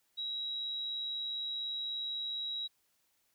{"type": "tone", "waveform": "sine", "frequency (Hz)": 3861, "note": "B7", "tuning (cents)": -40, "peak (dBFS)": -35, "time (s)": [0.17, 2.68], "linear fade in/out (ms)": 20, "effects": ["white hiss -75 dBFS RMS until 3.34 s"]}